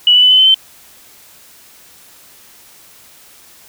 sine tone with pitch steps, 2944 / 2973 / 3002 / 3032 / 3062 / 3092 Hz, F#7 / F#7 / F#7 / F#7 / G7 / G7, -9 / +8 / +24 / +42 / -41 / -24 cents, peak -5 dBFS, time 0.07-0.544 s, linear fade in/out 2 ms, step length 79 ms, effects white hiss -43 dBFS RMS until 3.68 s

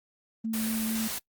sine tone with vibrato, 222.4 Hz, A3, 19 cents sharp, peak -28 dBFS, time 0.44-1.08 s, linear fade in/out 10 ms, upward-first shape triangle, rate 4.4 Hz, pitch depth 13 cents each way
white noise, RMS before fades -34 dBFS, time 0.53-1.19 s, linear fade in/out 10 ms
effects noise-tail reverb RT60 0.1 s tail -24 dB re dry + Opus 32 kbps

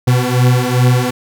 40% pulse beating tone pair, 123.6 / 126.1 Hz, B2 / B2, +2 / +36 cents, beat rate 2.5 Hz, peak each -12 dBFS, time 0.07-1.11 s, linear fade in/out 10 ms, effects none

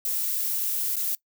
violet noise with dropouts, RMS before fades -27 dBFS, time 0.05-1.15 s, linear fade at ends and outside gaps 2 ms, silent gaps 0.958-0.965 s, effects noise-tail reverb RT60 0.1 s tail -21 dB re dry

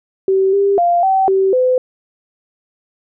sine tone with pitch steps, 383.9 / 398.4 / 695 / 767 / 384.6 / 508 Hz, G4 / G4 / F5 / G5 / G4 / B4, -36 / +28 / -9 / -38 / -33 / +49 cents, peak -10 dBFS, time 0.28-1.78 s, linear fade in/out 2 ms, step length 250 ms, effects none

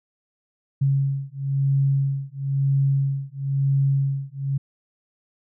sine beating tone pair, 137.1 / 138.1 Hz, C#3 / C#3, -19 / -6 cents, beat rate 1 Hz, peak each -22 dBFS, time 0.81-4.58 s, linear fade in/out 10 ms, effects none

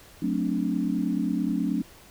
sine chord, D dominant seventh, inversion first, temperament just, 183.54 / 220.2 / 264.3 / 293.7 Hz, F#3 / A3 / C4 / D4, -14 / +2 / +18 / 0 cents, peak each -29 dBFS, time 0.22-1.82 s, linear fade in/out 5 ms, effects pink hiss -51 dBFS RMS until 2.1 s

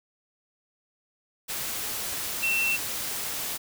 sine tone in noise, 2695 Hz, E7, 38 cents sharp, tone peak -23 dBFS, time 2.42-2.77 s, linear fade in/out 20 ms, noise white, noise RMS -32 dBFS, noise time 1.48-3.58 s, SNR +6 dB, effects none

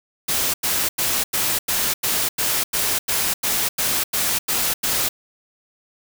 white noise bursts, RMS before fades -21 dBFS, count 14, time 0.28-5.09 s, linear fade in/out 10 ms, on 260 ms, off 90 ms, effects none

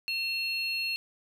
triangle tone pair together, 2700 / 4286 Hz, E7 / C8, +41 / +41 cents, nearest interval minor sixth, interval 800 cents, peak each -29 / -32 dBFS, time 0.08-0.96 s, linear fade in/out 0 ms, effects 11-bit

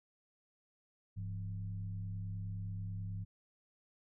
sine tone with frequency modulation, 101.1 Hz, G#2, 46 cents flat, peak -38 dBFS, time 1.16-3.25 s, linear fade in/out 20 ms, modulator 69.4 Hz, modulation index 0.66, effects none

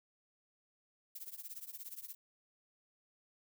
violet noise with tremolo, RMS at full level -44 dBFS, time 1.15-2.15 s, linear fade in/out 5 ms, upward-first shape triangle, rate 17 Hz, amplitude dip 95%, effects none

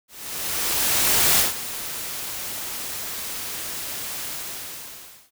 white noise with ADSR envelope, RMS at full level -17 dBFS, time 0.08-5.31 s, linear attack 1300 ms, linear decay 150 ms, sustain -14 dB, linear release 1000 ms, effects none

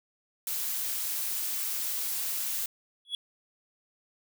blue noise, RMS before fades -32 dBFS, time 0.47-2.66 s, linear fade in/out 2 ms
triangle tone with exponential growth, 3366 Hz, G#7, 23 cents sharp, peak -24 dBFS, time 3.05-3.15 s, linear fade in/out 1 ms, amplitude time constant 21 ms
effects none

